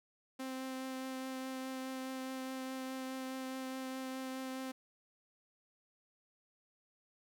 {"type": "tone with vibrato", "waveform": "sawtooth", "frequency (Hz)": 261.6, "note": "C4", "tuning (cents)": 0, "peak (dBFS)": -36, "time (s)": [0.39, 4.72], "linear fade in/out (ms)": 10, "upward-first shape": "triangle", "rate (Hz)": 4.8, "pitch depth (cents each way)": 12, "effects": []}